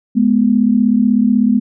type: tone pair together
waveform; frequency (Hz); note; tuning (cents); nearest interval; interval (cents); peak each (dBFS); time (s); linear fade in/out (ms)
sine; 210.7 / 246.9; G#3 / B3; +25 / 0; minor third; 275; -12; 0.15-1.6; 20
effects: none